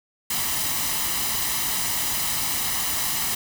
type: noise with comb filter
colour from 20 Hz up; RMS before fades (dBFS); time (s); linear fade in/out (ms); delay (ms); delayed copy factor
white; -25; 0.3-3.35; 5; 1; +0.55
effects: none